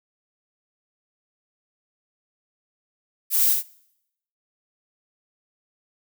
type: noise with echo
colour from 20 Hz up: violet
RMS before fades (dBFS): -20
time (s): 3.3-3.57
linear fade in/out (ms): 50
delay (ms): 62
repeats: 1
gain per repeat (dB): -4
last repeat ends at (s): 3.632
effects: noise-tail reverb RT60 0.8 s tail -23 dB re dry